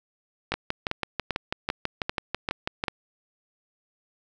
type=two click trains; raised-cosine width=0.3 ms; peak=-10 / -10 dBFS; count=15 / 7; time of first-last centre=0.54-2.839 / 0.52-2.882 s; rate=6.09 / 2.54 Hz; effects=none